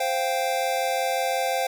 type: chord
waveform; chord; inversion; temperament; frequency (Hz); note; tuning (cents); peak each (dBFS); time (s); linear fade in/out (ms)
square; C suspended fourth; none; equal; 523.3 / 698.5 / 784; C5 / F5 / G5; 0 / 0 / 0; -28; 0-1.67; 5
effects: none